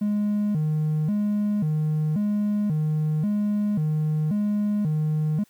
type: tone with vibrato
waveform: triangle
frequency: 178.8 Hz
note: F3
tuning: 41 cents sharp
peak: -18 dBFS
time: 0.01-5.44 s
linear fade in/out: 10 ms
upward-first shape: square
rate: 0.93 Hz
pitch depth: 260 cents each way
effects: tanh soft clip ceiling -15 dBFS + white hiss -61 dBFS RMS until 5.49 s